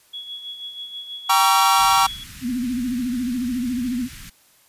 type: tone with tremolo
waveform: sine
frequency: 3359 Hz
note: G#7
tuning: 19 cents sharp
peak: -29 dBFS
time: 0.13-2.24 s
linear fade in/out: 10 ms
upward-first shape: sine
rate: 6.2 Hz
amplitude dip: 55%
type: chord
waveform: 45% pulse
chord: G diminished seventh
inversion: none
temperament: just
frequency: 784 / 940.8 / 1128.9 / 1354.7 Hz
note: G5 / Bb5 / Db6 / Fb6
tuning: 0 / +16 / +31 / +47 cents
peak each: -20 / -19 / -19 / -21 dBFS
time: 1.29-2.07 s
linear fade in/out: 10 ms
type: band-stop noise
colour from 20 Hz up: pink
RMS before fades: -39 dBFS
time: 1.78-4.3 s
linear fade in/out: 10 ms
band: 220 to 1500 Hz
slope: 24 dB/octave
type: tone with vibrato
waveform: sine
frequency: 246.9 Hz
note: B3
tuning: in tune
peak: -21 dBFS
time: 2.41-4.09 s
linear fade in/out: 50 ms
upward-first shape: sine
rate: 14 Hz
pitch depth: 99 cents each way
effects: white hiss -56 dBFS RMS until 4.68 s + resampled to 32000 Hz